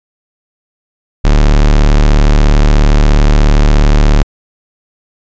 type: tone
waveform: 45% pulse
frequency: 36.95 Hz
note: D1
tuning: 11 cents sharp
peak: -4 dBFS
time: 1.24-4.23 s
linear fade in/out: 10 ms
effects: resampled to 16000 Hz